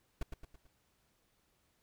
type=noise with echo; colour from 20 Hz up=brown; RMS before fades=-35 dBFS; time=0.21-0.23 s; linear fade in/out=5 ms; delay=110 ms; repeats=4; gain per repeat=-6 dB; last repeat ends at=0.67 s; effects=pink hiss -75 dBFS RMS until 1.82 s